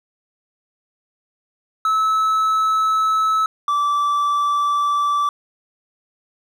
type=tone pair in turn; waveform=triangle; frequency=1300 / 1162.3 Hz; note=E6 / D6; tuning=-24 / -18 cents; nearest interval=major second; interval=194 cents; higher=first; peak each=-13 / -14 dBFS; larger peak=first; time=1.85-3.46 / 3.68-5.29 s; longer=neither; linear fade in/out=2 ms; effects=none